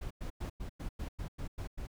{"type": "noise bursts", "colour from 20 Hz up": "brown", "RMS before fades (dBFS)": -39, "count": 10, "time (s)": [0.01, 1.871], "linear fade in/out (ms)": 10, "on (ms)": 97, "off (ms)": 99, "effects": []}